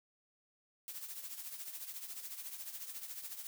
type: noise with tremolo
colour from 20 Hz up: blue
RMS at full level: -43 dBFS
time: 0.88-3.47 s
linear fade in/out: 0 ms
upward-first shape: triangle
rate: 14 Hz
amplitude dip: 70%
effects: none